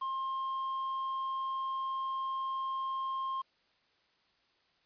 triangle tone with quantisation, 1063 Hz, C6, 27 cents sharp, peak -31 dBFS, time 0.01-3.42 s, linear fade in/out 10 ms, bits 9, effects white hiss -71 dBFS RMS until 4.85 s + resampled to 11025 Hz

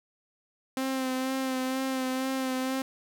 sawtooth tone with vibrato, 261.6 Hz, C4, in tune, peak -24 dBFS, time 0.77-2.82 s, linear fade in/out 2 ms, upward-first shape sine, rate 2.1 Hz, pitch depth 25 cents each way, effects none

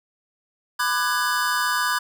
square chord, G# half-diminished seventh, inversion first, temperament just, 996.7 / 1196.1 / 1495.1 / 1661.2 Hz, B5 / D6 / F#6 / G#6, +16 / +31 / +18 / 0 cents, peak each -27 dBFS, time 0.79-1.99 s, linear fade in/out 10 ms, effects none

